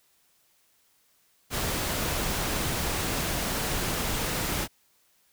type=noise; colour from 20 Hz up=pink; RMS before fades=-29 dBFS; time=1.5-4.68 s; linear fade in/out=50 ms; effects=white hiss -66 dBFS RMS until 5.32 s